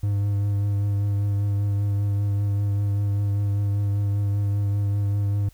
triangle tone with vibrato, 101.3 Hz, G#2, 43 cents flat, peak -18 dBFS, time 0.03-5.49 s, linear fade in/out 5 ms, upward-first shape triangle, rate 5.1 Hz, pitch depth 21 cents each way, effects added 50 Hz sine -51 dBFS peak until 5.53 s + white hiss -59 dBFS RMS until 5.53 s

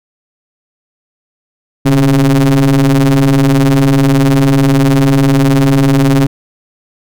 square ring-modulated tone, 66.6 Hz, C2, 31 cents sharp, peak -4 dBFS, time 1.85-6.27 s, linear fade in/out 10 ms, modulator 209 Hz, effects none

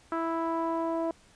sawtooth tone with low-pass filter sweep, 329.6 Hz, E4, in tune, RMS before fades -30 dBFS, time 0.12-1.11 s, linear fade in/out 2 ms, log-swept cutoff 1300 to 780 Hz, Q 3.3, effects pink hiss -59 dBFS RMS until 1.35 s + resampled to 22050 Hz

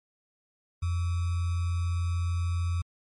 sine tone with sample-and-hold, 86.6 Hz, F2, 14 cents flat, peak -25 dBFS, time 0.82-2.82 s, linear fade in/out 10 ms, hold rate 1225 Hz, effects MP3 48 kbps

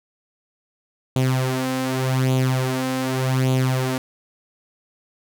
sawtooth tone with flanger, 130 Hz, C3, 11 cents flat, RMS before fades -21 dBFS, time 1.16-3.98 s, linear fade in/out 2 ms, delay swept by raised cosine 0.28 to 3.98 ms, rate 0.85 Hz, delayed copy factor +0.65, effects none

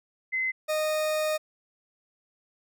sine / 40% pulse tone pair in turn, 2051 / 617.6 Hz, C7 / D#5, -35 / -13 cents, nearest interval octave + major sixth, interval 2078 cents, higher first, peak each -25 / -24 dBFS, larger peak second, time 0.32-0.52 / 0.68-1.38 s, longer second, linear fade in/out 20 ms, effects none

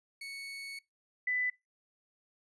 30% pulse / sine tone pair in turn, 2217 / 1995.8 Hz, C#7 / B6, 0 / +18 cents, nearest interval major second, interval 182 cents, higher first, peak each -38 / -29 dBFS, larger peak second, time 0.21-0.79 / 1.27-1.5 s, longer first, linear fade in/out 5 ms, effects noise-tail reverb RT60 0.2 s tail -23 dB re dry + resampled to 24000 Hz

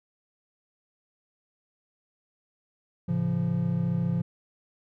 triangle chord, A augmented, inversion none, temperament just, 110 / 137.5 / 171.88 Hz, A2 / C#3 / E#3, 0 / -14 / -27 cents, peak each -30 / -28 / -24 dBFS, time 3.08-4.22 s, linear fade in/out 10 ms, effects none

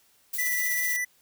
violet noise with tremolo, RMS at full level -29 dBFS, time 0.33-0.97 s, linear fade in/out 10 ms, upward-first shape triangle, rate 16 Hz, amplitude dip 45%
square tone with vibrato, 1975.5 Hz, B6, in tune, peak -27 dBFS, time 0.38-1.05 s, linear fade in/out 10 ms, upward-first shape triangle, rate 4.9 Hz, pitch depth 9 cents each way
effects white hiss -63 dBFS RMS until 1.21 s

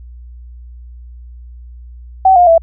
sine tone with pitch steps, 761 / 710 / 662.5 Hz, F#5 / F5 / E5, +48 / +28 / +9 cents, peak -4 dBFS, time 2.25-2.58 s, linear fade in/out 5 ms, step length 110 ms, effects added 60 Hz sine -31 dBFS peak until 2.62 s

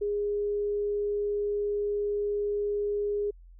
sine tone, 411.4 Hz, G#4, 16 cents flat, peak -26 dBFS, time 0.01-3.31 s, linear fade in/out 10 ms, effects added 43 Hz sine -48 dBFS peak until 3.59 s

